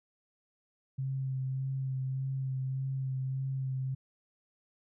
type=tone with vibrato; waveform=sine; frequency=132.7 Hz; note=C3; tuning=25 cents sharp; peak=-31 dBFS; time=0.98-3.95 s; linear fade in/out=10 ms; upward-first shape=sine; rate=1.7 Hz; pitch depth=19 cents each way; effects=none